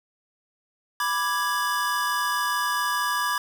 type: chord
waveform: square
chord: G# diminished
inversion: first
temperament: equal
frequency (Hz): 987.8 / 1174.7 / 1661.2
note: B5 / D6 / G#6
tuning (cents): 0 / 0 / 0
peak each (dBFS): -29 / -28 / -28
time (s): 1-3.38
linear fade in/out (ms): 2
effects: none